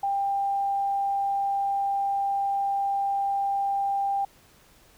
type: tone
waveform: sine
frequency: 794 Hz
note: G5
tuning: 22 cents sharp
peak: -23 dBFS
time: 0.03-4.25 s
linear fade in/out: 5 ms
effects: pink hiss -57 dBFS RMS until 4.97 s